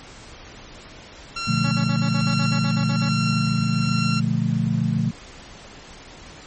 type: tone with tremolo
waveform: 15% pulse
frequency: 1366 Hz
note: F6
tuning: 39 cents flat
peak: -18 dBFS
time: 1.36-4.2 s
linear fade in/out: 5 ms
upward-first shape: sine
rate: 1.2 Hz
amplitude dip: 40%
type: chord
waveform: sine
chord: Bb major seventh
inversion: none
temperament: equal with one note detuned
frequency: 119.4 / 146.83 / 174.61 / 220 Hz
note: Bb2 / D3 / F3 / A3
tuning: +42 / 0 / 0 / 0 cents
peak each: -24 dBFS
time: 1.47-5.11 s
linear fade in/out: 10 ms
type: tone bursts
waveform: 10% pulse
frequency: 280 Hz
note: C#4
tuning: 18 cents sharp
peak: -22 dBFS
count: 12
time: 1.64-3.09 s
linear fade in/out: 5 ms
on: 75 ms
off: 50 ms
effects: pink hiss -42 dBFS RMS until 6.46 s + MP3 32 kbps